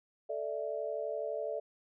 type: chord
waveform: sine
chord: A suspended fourth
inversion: none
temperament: equal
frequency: 440 / 587.3 / 659.3 Hz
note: A4 / D5 / E5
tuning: 0 / 0 / 0 cents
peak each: -39 / -37 / -39 dBFS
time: 0.29-1.6 s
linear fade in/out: 10 ms
effects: none